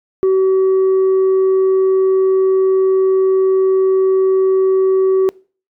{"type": "tone", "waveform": "sine", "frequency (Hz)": 380.1, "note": "F#4", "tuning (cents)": 47, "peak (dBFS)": -7, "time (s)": [0.23, 5.29], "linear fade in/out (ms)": 0, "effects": ["noise-tail reverb RT60 0.4 s tail -26 dB re dry", "tanh soft clip ceiling -9 dBFS"]}